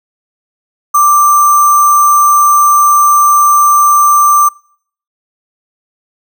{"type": "tone with sample-and-hold", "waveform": "sine", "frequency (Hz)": 1176, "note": "D6", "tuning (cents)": 2, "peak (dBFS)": -4, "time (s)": [0.94, 4.49], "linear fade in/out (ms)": 10, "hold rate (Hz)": 7350, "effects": ["noise-tail reverb RT60 0.6 s tail -26 dB re dry"]}